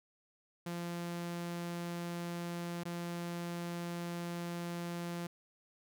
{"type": "tone with dropouts", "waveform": "sawtooth", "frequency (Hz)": 172.4, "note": "F3", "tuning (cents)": -22, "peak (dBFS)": -34, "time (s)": [0.66, 5.27], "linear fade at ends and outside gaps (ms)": 5, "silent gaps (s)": [2.835, 2.853], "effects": []}